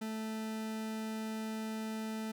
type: tone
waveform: 40% pulse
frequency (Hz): 219.6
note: A3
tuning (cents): -3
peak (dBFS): -36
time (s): 0.01-2.32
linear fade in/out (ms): 10
effects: none